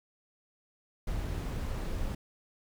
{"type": "noise", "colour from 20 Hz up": "brown", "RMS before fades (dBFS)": -34, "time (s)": [1.07, 2.15], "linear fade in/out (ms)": 5, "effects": []}